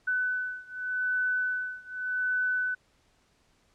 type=beating tone pair; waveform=sine; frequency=1501 / 1501.85 Hz; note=F#6 / F#6; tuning=+24 / +25 cents; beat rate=0.85 Hz; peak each=-30 / -31 dBFS; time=0.07-2.75 s; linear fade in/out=10 ms; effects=pink hiss -67 dBFS RMS until 3.74 s + low-pass 8000 Hz 12 dB/octave